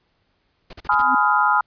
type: noise bursts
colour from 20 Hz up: pink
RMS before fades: -37 dBFS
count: 5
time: 0.7-1.02 s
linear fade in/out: 5 ms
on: 32 ms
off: 40 ms
type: chord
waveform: sine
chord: F half-diminished seventh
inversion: first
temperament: just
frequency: 838.1 / 1005.8 / 1257.2 / 1396.9 Hz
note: Ab5 / Cb6 / Eb6 / F6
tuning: +16 / +31 / +18 / 0 cents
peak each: -20 dBFS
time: 0.89-1.61 s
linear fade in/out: 5 ms
type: tone with exponential growth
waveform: sine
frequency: 258.7 Hz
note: C4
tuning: 19 cents flat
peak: -22 dBFS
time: 0.93-1.15 s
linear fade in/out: 5 ms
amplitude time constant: 47 ms
effects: pink hiss -67 dBFS RMS until 1.66 s + resampled to 11025 Hz